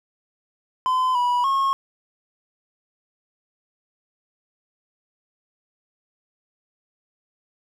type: tone with pitch steps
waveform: triangle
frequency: 1022 / 977 / 1087 Hz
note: C6 / B5 / C#6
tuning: -41 / -19 / -34 cents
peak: -16 dBFS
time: 0.86-1.73 s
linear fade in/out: 0 ms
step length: 290 ms
effects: none